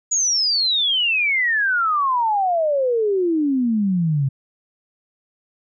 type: exponential sweep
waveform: sine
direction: down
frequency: 6900 to 131.7 Hz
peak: -16 dBFS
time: 0.11-4.29 s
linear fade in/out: 10 ms
effects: none